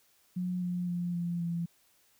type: tone with pitch steps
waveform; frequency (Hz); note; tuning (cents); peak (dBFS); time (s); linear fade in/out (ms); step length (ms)
sine; 180.5 / 177.81 / 175.16 / 172.55 / 169.98; F#3 / F3 / F3 / F3 / F3; -43 / +31 / +5 / -21 / -47; -30; 0.36-1.66; 10; 260
effects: white hiss -67 dBFS RMS until 2.19 s